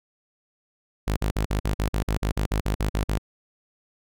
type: tone bursts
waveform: sawtooth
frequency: 51.91 Hz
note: G#1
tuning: in tune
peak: -18 dBFS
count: 15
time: 1.07-3.183 s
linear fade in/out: 10 ms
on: 97 ms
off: 47 ms
effects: none